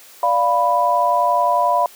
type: chord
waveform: sine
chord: B diminished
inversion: first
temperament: equal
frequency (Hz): 587.3 / 698.5 / 987.8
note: D5 / F5 / B5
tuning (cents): 0 / 0 / 0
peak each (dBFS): -21 / -18 / -16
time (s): 0.23-1.86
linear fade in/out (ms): 2
effects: white hiss -44 dBFS RMS until 1.95 s + high-pass 300 Hz 12 dB/octave